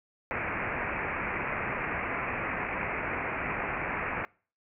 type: low-pass noise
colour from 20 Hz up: white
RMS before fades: -33 dBFS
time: 0.31-4.25 s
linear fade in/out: 0 ms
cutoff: 2500 Hz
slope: 96 dB/octave
effects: noise-tail reverb RT60 0.4 s tail -24 dB re dry